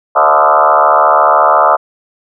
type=tone with frequency modulation; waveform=sine; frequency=950 Hz; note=A#5; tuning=33 cents sharp; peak=-5 dBFS; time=0.15-1.77 s; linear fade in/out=20 ms; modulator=74.1 Hz; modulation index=5.2; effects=none